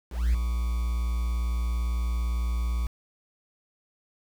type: tone with ADSR envelope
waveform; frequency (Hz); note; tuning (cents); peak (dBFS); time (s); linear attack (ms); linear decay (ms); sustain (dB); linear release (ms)
triangle; 58.9; A#1; +19; -15; 0.1-2.87; 240; 6; -7; 4
effects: tanh soft clip ceiling -14 dBFS + 7-bit